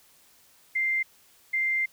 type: tone pair in turn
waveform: sine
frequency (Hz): 2093 / 2093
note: C7 / C7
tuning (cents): 0 / 0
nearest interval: unison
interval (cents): 0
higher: neither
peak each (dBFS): -23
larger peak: neither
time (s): 0.75-1.03 / 1.53-1.86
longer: second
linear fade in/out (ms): 10
effects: white hiss -59 dBFS RMS until 1.92 s